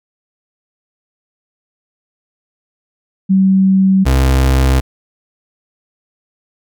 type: tone pair in turn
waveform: sine / 35% pulse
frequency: 191.2 / 65.86 Hz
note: G3 / C2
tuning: -43 / +12 cents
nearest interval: octave + tritone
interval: 1845 cents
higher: first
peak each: -7 dBFS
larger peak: neither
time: 3.29-4.05 / 4.05-4.81 s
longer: neither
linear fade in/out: 20 ms
effects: none